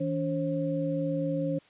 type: tone cluster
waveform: sine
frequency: 161.6 / 286.1 / 536 Hz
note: E3 / D4 / C5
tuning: -34 / -45 / +42 cents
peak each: -31 dBFS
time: 0-1.59 s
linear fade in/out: 10 ms
effects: white hiss -59 dBFS RMS until 1.69 s + resampled to 8000 Hz